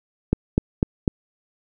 click train, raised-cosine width 3 ms, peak -4 dBFS, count 4, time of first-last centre 0.33-1.078 s, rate 4.01 Hz, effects none

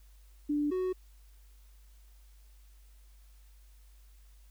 sine / triangle tone pair in turn, 293.7 / 370 Hz, D4 / F#4, 0 / 0 cents, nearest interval major third, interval 400 cents, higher second, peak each -27 dBFS, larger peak neither, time 0.49-0.71 / 0.71-0.93 s, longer neither, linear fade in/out 10 ms, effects added 50 Hz sine -54 dBFS peak until 4.5 s + white hiss -68 dBFS RMS until 4.5 s

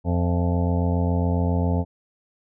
harmonic tone with a mistuned harmonic, 87.31 Hz, F2, in tune, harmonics 1 / 2 / 3 / 5 / 6 / 7 / 8 / 9 / 10, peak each -21 / -25 / -28 / -33 / -33 / -39 / -34 / -40 / -36 dBFS, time 0.04-1.85 s, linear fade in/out 50 ms, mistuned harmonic 8, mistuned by -52 cents, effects none

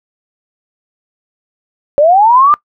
sine linear sweep, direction up, 554.4 to 1217 Hz, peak -4 dBFS, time 1.98-2.54 s, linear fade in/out 0 ms, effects noise-tail reverb RT60 0.1 s tail -22 dB re dry

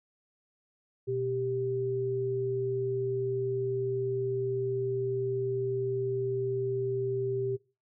sine tone pair together, 123.47 / 392 Hz, B2 / G4, 0 / 0 cents, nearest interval octave + minor sixth, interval 2000 cents, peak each -35 / -29 dBFS, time 1.07-7.57 s, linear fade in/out 20 ms, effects noise-tail reverb RT60 0.3 s tail -20 dB re dry

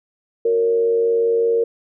sine tone with frequency modulation, 462.8 Hz, A#4, 13 cents flat, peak -14 dBFS, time 0.45-1.64 s, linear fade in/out 5 ms, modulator 97.3 Hz, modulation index 0.4, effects none

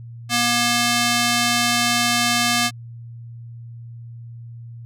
square tone with band-pass filter, 238.8 Hz, A#3, 42 cents sharp, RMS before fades -19 dBFS, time 0.29-2.71 s, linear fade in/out 50 ms, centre 5000 Hz, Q 0.52, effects added 117 Hz sine -34 dBFS peak until 4.85 s

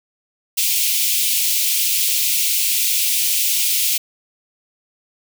white high-pass noise, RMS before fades -18 dBFS, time 0.57-3.98 s, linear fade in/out 10 ms, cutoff 2300 Hz, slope 48 dB/octave, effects none

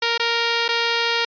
5% pulse tone with dropouts, 466.2 Hz, A#4, in tune, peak -6 dBFS, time 0.02-1.25 s, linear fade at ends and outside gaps 5 ms, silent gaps 0.178-0.196 / 0.681-0.688 s, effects resampled to 11025 Hz

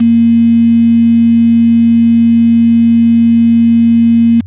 sine tone with quantisation, 231.5 Hz, A#3, 12 cents flat, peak -4 dBFS, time 0-4.41 s, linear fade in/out 10 ms, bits 4, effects added 93 Hz sine -25 dBFS peak until 4.46 s + resampled to 8000 Hz

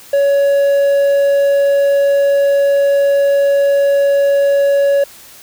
triangle tone, 561 Hz, C#5, 21 cents sharp, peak -7 dBFS, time 0.13-5.04 s, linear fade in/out 5 ms, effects white hiss -39 dBFS RMS until 5.42 s

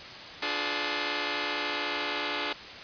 5% pulse chord, D diminished seventh, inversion none, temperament just, 293.7 / 352.4 / 422.9 / 507.5 Hz, D4 / F4 / Ab4 / Cb5, 0 / +16 / +31 / +47 cents, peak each -22 / -25 / -22 / -27 dBFS, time 0.42-2.53 s, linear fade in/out 5 ms, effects white hiss -42 dBFS RMS until 2.83 s + resampled to 11025 Hz

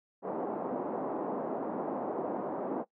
pink band-pass noise, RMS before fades -35 dBFS, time 0.22-2.85 s, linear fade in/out 50 ms, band 240 to 900 Hz, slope 24 dB/octave, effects noise-tail reverb RT60 0.1 s tail -19 dB re dry

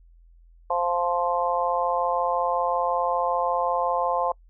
harmonic tone, 174.61 Hz, F3, in tune, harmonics 3 / 4 / 5 / 6, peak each -27 / -27 / -27 / -27 dBFS, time 0.7-4.32 s, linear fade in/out 5 ms, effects noise-tail reverb RT60 0.1 s tail -26 dB re dry + added 42 Hz sine -50 dBFS peak until 4.49 s

